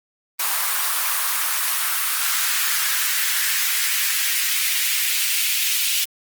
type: noise with high-pass filter sweep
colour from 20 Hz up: white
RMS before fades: -21 dBFS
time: 0.39-6.05 s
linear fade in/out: 10 ms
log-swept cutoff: 980 to 2700 Hz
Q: 1.9
effects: Opus 24 kbps